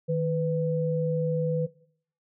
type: tone pair together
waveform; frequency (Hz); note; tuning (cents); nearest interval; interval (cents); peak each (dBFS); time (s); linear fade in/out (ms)
sine; 157 / 498.4; D#3 / B4; +16 / +16; octave + minor sixth; 2000; -26 / -26; 0.08-1.67; 20
effects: noise-tail reverb RT60 0.6 s tail -19 dB re dry